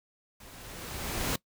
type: noise with level ramp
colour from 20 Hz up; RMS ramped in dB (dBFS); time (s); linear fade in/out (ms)
pink; -51 to -29; 0.4-1.36; 5
effects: noise-tail reverb RT60 0.1 s tail -22 dB re dry